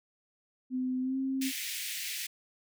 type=tone with pitch glide; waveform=sine; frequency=255.7 to 266.3 Hz; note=C4 to C4; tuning=-40 to +31 cents; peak=-29 dBFS; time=0.7-1.52 s; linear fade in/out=50 ms; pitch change=+71 cents; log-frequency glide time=1.01-1.17 s
type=high-pass noise; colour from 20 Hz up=pink; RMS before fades=-37 dBFS; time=1.41-2.27 s; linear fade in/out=10 ms; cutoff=1900 Hz; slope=48 dB/octave
effects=none